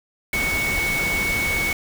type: tone in noise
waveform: sine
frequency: 2220 Hz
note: C#7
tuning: 2 cents sharp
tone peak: -21 dBFS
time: 0.33-1.73 s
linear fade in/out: 2 ms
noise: pink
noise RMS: -27 dBFS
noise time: 0.33-1.73 s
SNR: +3 dB
effects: none